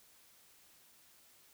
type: silence
effects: white hiss -64 dBFS RMS until 1.53 s